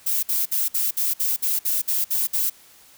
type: noise bursts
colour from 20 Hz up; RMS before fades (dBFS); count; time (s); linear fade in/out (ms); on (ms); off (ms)
violet; -22; 11; 0.06-2.5; 10; 170; 57
effects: white hiss -51 dBFS RMS until 2.97 s